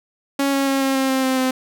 sawtooth tone with pitch steps, 277.2 / 274.5 / 271.8 / 269.2 / 266.5 / 263.9 / 261.3 / 258.8 Hz, C#4 / C#4 / C#4 / C4 / C4 / C4 / C4 / C4, 0 / -17 / -34 / +49 / +32 / +15 / -2 / -19 cents, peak -13 dBFS, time 0.39-1.51 s, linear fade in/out 5 ms, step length 140 ms, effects none

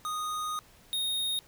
square tone pair in turn, 1240 / 3716 Hz, D#6 / A#7, -6 / -6 cents, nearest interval octave + perfect fifth, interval 1900 cents, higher second, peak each -32 / -29 dBFS, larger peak second, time 0.05-0.59 / 0.93-1.39 s, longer first, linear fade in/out 0 ms, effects pink hiss -58 dBFS RMS until 1.47 s

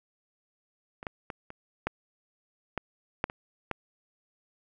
clicks, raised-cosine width 0.5 ms, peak -26 / -18 / -21 / -27 / -13 / -15 / -10 / -24 / -15 dBFS, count 9, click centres 1.029 / 1.068 / 1.302 / 1.504 / 1.87 / 2.777 / 3.241 / 3.299 / 3.713 s, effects none

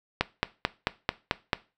click train, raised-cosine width 0.3 ms, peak -6 dBFS, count 7, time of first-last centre 0.21-1.532 s, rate 4.54 Hz, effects noise-tail reverb RT60 0.3 s tail -18 dB re dry

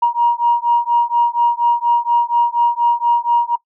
sine beating tone pair, 946 / 950.2 Hz, A#5 / A#5, +25 / +33 cents, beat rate 4.2 Hz, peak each -14 dBFS, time 0.02-3.56 s, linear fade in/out 10 ms, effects noise-tail reverb RT60 0.1 s tail -21 dB re dry + tanh soft clip ceiling -4 dBFS

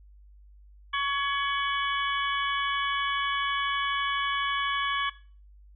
harmonic tone with a mistuned harmonic, 561 Hz, C#5, 21 cents sharp, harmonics 2 / 3 / 4 / 5 / 6, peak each -28 / -31 / -34 / -35 / -35 dBFS, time 0.93-5.1 s, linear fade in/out 10 ms, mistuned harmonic 5, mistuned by +120 cents, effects noise-tail reverb RT60 0.4 s tail -17 dB re dry + added 50 Hz sine -50 dBFS peak until 5.75 s

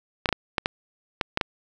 clicks, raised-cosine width 0.3 ms, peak -6 dBFS, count 8, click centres 0.258 / 0.29 / 0.327 / 0.582 / 0.659 / 1.212 / 1.374 / 1.412 s, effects none

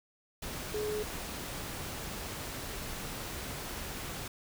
sine tone in noise, 423.4 Hz, G#4, 33 cents sharp, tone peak -32 dBFS, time 0.74-1.03 s, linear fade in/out 5 ms, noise pink, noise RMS -40 dBFS, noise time 0.42-4.28 s, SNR +5 dB, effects none

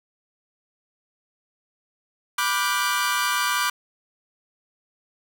sawtooth chord, G major seventh, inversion first, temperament equal with one note detuned, 987.8 / 1174.7 / 1447 / 1568 Hz, B5 / D6 / F#6 / G6, 0 / 0 / -39 / 0 cents, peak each -24 / -21 / -24 / -25 dBFS, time 2.38-3.7 s, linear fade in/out 5 ms, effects none

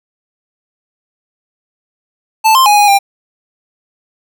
square tone with pitch steps, 879 / 1050 / 830 / 824 / 796 Hz, A5 / C6 / G#5 / G#5 / G5, -2 / +6 / -1 / -14 / +26 cents, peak -6 dBFS, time 2.44-2.99 s, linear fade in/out 20 ms, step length 110 ms, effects none

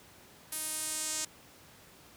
sawtooth tone with band-pass filter sweep, 311.1 Hz, D#4, in tune, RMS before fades -36 dBFS, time 0.52-1.25 s, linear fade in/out 5 ms, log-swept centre 11000 to 7300 Hz, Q 2.4, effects pink hiss -56 dBFS RMS until 2.16 s + high-pass 80 Hz 12 dB/octave

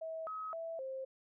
sine tone with pitch steps, 646 / 1274 / 659 / 529 Hz, E5 / D#6 / E5 / C5, -35 / +41 / -1 / +19 cents, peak -39 dBFS, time 0.01-1.05 s, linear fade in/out 10 ms, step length 260 ms, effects none

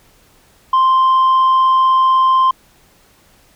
sine tone, 1046 Hz, C6, 1 cent flat, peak -6 dBFS, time 0.73-2.51 s, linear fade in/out 5 ms, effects tanh soft clip ceiling -8 dBFS + pink hiss -51 dBFS RMS until 3.55 s

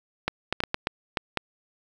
clicks, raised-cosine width 0.3 ms, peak -8 dBFS, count 8, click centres 0.28 / 0.526 / 0.604 / 0.637 / 0.744 / 0.871 / 1.172 / 1.373 s, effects 7-bit

